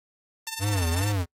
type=tone with tremolo; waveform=5% pulse; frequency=895 Hz; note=A5; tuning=29 cents sharp; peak=-17 dBFS; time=0.47-1.12 s; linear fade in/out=2 ms; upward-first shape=sine; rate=20 Hz; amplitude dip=70%
type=tone with vibrato; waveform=square; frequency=92.7 Hz; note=F#2; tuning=4 cents sharp; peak=-24 dBFS; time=0.59-1.26 s; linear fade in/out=50 ms; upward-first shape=sine; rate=2.5 Hz; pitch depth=210 cents each way
effects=noise-tail reverb RT60 0.1 s tail -26 dB re dry + AAC 48 kbps